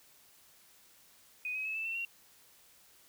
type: tone with pitch steps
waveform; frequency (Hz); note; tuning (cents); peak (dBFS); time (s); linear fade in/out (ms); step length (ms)
sine; 2490 / 2539 / 2590 / 2641 / 2693 / 2747; D#7 / D#7 / E7 / E7 / E7 / F7; +1 / +34 / -31 / +3 / +36 / -29; -34; 1.45-2.05; 2; 100
effects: white hiss -62 dBFS RMS until 3.08 s